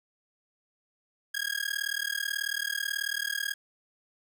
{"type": "tone with amplitude modulation", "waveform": "sawtooth", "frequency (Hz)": 1637, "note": "G#6", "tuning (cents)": -25, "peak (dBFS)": -22, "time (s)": [1.34, 3.54], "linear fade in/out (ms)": 10, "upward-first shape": "sine", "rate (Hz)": 38.3, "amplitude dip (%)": 100, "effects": []}